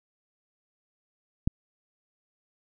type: click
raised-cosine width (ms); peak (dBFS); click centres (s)
5; -11; 1.475
effects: none